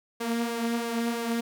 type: tone with flanger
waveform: sawtooth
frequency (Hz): 233.1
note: A#3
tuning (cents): 0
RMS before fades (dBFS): -29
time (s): 0.2-1.41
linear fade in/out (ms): 10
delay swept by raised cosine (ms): 1.8 to 4.9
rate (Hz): 3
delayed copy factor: +0.5
effects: none